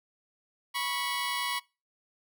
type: tone pair together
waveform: 15% pulse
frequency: 979.2 / 1108.7 Hz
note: B5 / C#6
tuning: -15 / 0 cents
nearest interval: major second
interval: 215 cents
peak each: -26 dBFS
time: 0.74-1.6 s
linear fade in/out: 20 ms
effects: noise-tail reverb RT60 0.3 s tail -24 dB re dry